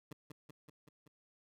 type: tone with echo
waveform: 20% pulse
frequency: 149.6 Hz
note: D3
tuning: 32 cents sharp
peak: -40 dBFS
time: 0.11-0.13 s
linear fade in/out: 5 ms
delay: 190 ms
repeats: 5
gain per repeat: -3 dB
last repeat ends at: 1.08 s
effects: none